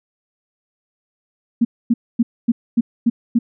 sine tone bursts, 233.7 Hz, A#3, 5 cents sharp, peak -10 dBFS, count 7, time 1.61-3.39 s, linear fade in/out 10 ms, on 40 ms, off 250 ms, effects none

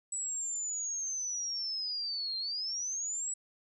sine linear two-way sweep, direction down then up, 7890 to 4140 to 7890 Hz, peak -33 dBFS, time 0.12-3.34 s, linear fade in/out 5 ms, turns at 2.38 s, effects none

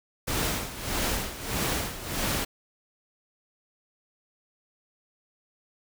pink noise with tremolo, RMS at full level -27 dBFS, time 0.27-2.45 s, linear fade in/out 10 ms, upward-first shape sine, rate 1.6 Hz, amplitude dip 75%, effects none

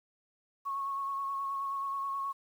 sine tone with vibrato, 1100 Hz, C#6, 14 cents flat, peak -32 dBFS, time 0.65-2.33 s, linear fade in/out 20 ms, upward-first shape sine, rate 9.4 Hz, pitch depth 20 cents each way, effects 10-bit

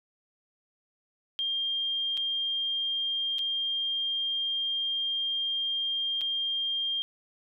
sine tone with dropouts, 3203 Hz, G7, 37 cents sharp, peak -27 dBFS, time 1.39-7.02 s, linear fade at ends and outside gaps 0 ms, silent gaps 2.171-2.175 / 3.384-3.391 / 6.21-6.215 s, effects none

